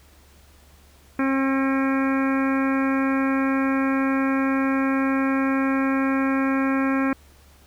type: harmonic tone with a mistuned harmonic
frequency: 268.9 Hz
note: C4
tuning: 47 cents sharp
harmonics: 1 / 2 / 3 / 4 / 5 / 6 / 7 / 8 / 9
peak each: -20 / -30 / -35 / -31 / -32 / -32 / -36 / -37 / -37 dBFS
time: 1.19-7.13 s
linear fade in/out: 2 ms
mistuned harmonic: 8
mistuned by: +50 cents
effects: added 71 Hz sine -52 dBFS peak until 7.66 s + pink hiss -55 dBFS RMS until 7.66 s